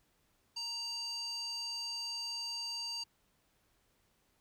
square tone with band-pass filter, 932.3 Hz, A#5, in tune, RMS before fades -40 dBFS, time 0.56-3.04 s, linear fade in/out 10 ms, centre 4900 Hz, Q 4.9, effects pink hiss -74 dBFS RMS until 4.4 s

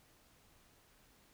silence, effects pink hiss -67 dBFS RMS until 1.33 s

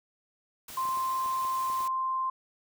white noise, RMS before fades -44 dBFS, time 0.68-1.88 s, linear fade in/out 5 ms
clicks, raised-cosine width 1 ms, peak -34 dBFS, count 8, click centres 0.703 / 0.854 / 0.889 / 0.973 / 1.26 / 1.45 / 1.7 / 1.806 s
sine tone, 1046.5 Hz, C6, in tune, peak -27 dBFS, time 0.77-2.3 s, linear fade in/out 5 ms
effects none

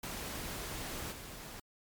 pink noise with level steps, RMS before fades -41 / -47 dBFS, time 0.03-1.6 s, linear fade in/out 5 ms, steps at 1.11 s, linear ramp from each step 20 ms, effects MP3 96 kbps

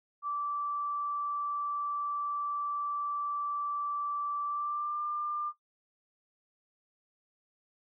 sine tone with pitch glide, 1164 to 1194.7 Hz, D6 to D6, -16 to +29 cents, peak -31 dBFS, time 0.22-5.53 s, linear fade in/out 50 ms, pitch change +45 cents, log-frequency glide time 4.45-5.02 s, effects noise-tail reverb RT60 0.1 s tail -17 dB re dry

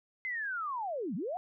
sine linear two-way sweep, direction down then up, 2093 to 158.4 to 763 Hz, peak -33 dBFS, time 0.25-1.37 s, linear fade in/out 0 ms, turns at 1.15 s, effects none

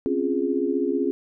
sine chord, Db major seventh, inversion third, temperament equal, 261.6 / 277.2 / 349.2 / 415.3 Hz, C4 / Db4 / F4 / Ab4, 0 / 0 / 0 / 0 cents, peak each -28 / -26 / -26 / -26 dBFS, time 0.06-1.11 s, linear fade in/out 0 ms, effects none

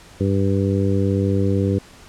harmonic tone, 98 Hz, G2, in tune, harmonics 1 / 2 / 3 / 4 / 5, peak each -19 / -22 / -24 / -25 / -26 dBFS, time 0.2-1.79 s, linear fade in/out 10 ms, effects pink hiss -45 dBFS RMS until 2.08 s + low-pass 9000 Hz 12 dB/octave

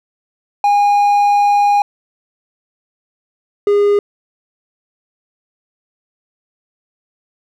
triangle tone pair in turn, 817 / 408.5 Hz, G#5 / G#4, -29 / -29 cents, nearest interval octave, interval 1200 cents, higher first, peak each -7 dBFS, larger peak neither, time 0.64-1.82 / 3.67-3.99 s, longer first, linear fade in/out 2 ms, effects none

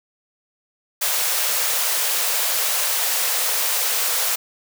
white high-pass noise, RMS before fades -21 dBFS, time 1.01-4.36 s, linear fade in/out 10 ms, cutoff 440 Hz, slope 96 dB/octave, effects none

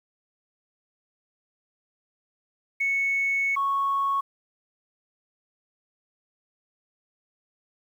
sine tone pair in turn, 2210 / 1105 Hz, C#7 / C#6, -6 / -6 cents, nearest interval octave, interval 1200 cents, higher first, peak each -21 dBFS, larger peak neither, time 2.8-3.56 / 3.56-4.21 s, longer first, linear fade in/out 10 ms, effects tanh soft clip ceiling -17 dBFS + 9-bit

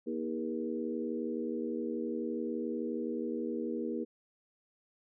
harmonic tone with a mistuned harmonic, 79.4 Hz, D#2, 36 cents sharp, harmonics 3 / 4 / 5 / 6, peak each -37 / -38 / -39 / -40 dBFS, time 0.06-4.05 s, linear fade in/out 20 ms, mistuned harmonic 5, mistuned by +33 cents, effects none

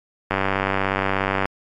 click train, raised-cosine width 0.5 ms, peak -5 dBFS, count 112, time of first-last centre 0.31-1.456 s, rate 96.9 Hz, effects MP3 96 kbps

